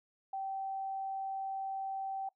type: tone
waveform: sine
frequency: 775 Hz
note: G5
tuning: 20 cents flat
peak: -35 dBFS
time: 0.33-2.29 s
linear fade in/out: 5 ms
effects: noise-tail reverb RT60 0.1 s tail -20 dB re dry